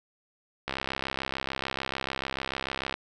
click train, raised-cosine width 0.3 ms, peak -14 dBFS, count 152, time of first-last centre 0.68-2.94 s, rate 66.8 Hz, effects none

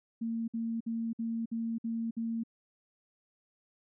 sine tone bursts, 228.4 Hz, A#3, 35 cents flat, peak -31 dBFS, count 7, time 0.21-2.436 s, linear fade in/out 10 ms, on 270 ms, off 56 ms, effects none

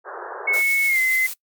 pink band-pass noise, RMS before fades -33 dBFS, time 0.04-0.63 s, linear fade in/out 50 ms, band 370 to 1700 Hz, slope 96 dB/octave
sine tone with pitch glide, 2200 to 2053 Hz, C#7 to C7, -14 to -33 cents, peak -16 dBFS, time 0.47-1.27 s, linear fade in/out 10 ms, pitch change -119 cents, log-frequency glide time 0.87-1 s
blue noise with tremolo, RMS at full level -29 dBFS, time 0.53-1.34 s, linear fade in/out 10 ms, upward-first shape sine, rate 7 Hz, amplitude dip 30%
effects noise-tail reverb RT60 0.1 s tail -23 dB re dry + MP3 96 kbps

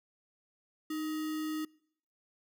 sine tone with sample-and-hold, 310 Hz, D#4, 6 cents flat, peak -33 dBFS, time 0.9-1.65 s, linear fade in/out 5 ms, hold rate 1575 Hz, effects noise-tail reverb RT60 0.7 s tail -25 dB re dry

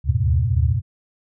sine tone cluster, 74.2 / 77.6 / 92.5 / 109.8 / 126.2 Hz, D2 / D#2 / F#2 / A2 / B2, +18 / -4 / 0 / -3 / +38 cents, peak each -22 dBFS, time 0.04-0.82 s, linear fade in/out 50 ms, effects none

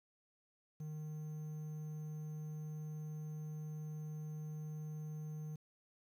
triangle tone with quantisation, 153.5 Hz, D#3, 23 cents flat, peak -40 dBFS, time 0.8-5.56 s, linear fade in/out 5 ms, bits 11, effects none

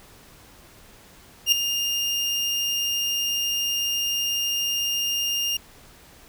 30% pulse tone with ADSR envelope, 2814 Hz, F7, 12 cents sharp, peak -10 dBFS, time 1.46-5.57 s, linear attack 62 ms, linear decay 3 ms, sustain -10 dB, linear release 4 ms, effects pink hiss -50 dBFS RMS until 6.28 s

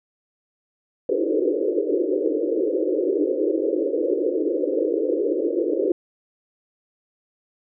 pink band-pass noise, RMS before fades -22 dBFS, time 1.09-5.92 s, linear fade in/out 2 ms, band 300 to 540 Hz, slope 96 dB/octave, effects none

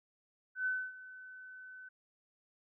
sine tone with ADSR envelope, 1513 Hz, F#6, 38 cents sharp, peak -30 dBFS, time 0.55-1.89 s, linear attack 110 ms, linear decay 260 ms, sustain -18 dB, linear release 9 ms, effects none

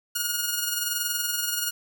5% pulse tone with amplitude modulation, 1436 Hz, F6, 48 cents sharp, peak -12 dBFS, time 0.15-1.71 s, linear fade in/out 10 ms, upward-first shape sine, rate 21.1 Hz, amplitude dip 45%, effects none

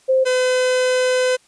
sine / 45% pulse tone pair in turn, 523.3 / 507.5 Hz, C5 / B4, 0 / +47 cents, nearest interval minor second, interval 53 cents, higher first, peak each -12 / -15 dBFS, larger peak first, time 0.08-0.25 / 0.25-1.37 s, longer second, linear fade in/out 20 ms, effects white hiss -55 dBFS RMS until 1.47 s + resampled to 22050 Hz

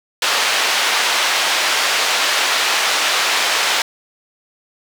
white band-pass noise, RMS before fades -17 dBFS, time 0.22-3.82 s, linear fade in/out 2 ms, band 620 to 4000 Hz, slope 12 dB/octave, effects none

